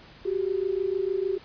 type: tone pair together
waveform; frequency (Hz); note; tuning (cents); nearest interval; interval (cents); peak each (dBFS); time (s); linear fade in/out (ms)
sine; 370 / 396.6; F#4 / G4; 0 / +20; minor second; 120; -27; 0.25-1.38; 10
effects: pink hiss -50 dBFS RMS until 1.44 s + resampled to 11025 Hz